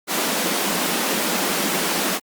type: high-pass noise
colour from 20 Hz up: pink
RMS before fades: -22 dBFS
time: 0.07-2.2 s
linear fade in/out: 50 ms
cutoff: 170 Hz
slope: 96 dB/octave
effects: Opus 48 kbps